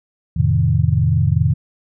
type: chord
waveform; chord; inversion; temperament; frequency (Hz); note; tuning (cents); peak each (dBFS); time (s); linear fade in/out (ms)
sine; F dominant seventh; none; equal; 87.31 / 110 / 130.81 / 155.56; F2 / A2 / C3 / Eb3; 0 / 0 / 0 / 0; -18; 0.36-1.54; 10
effects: none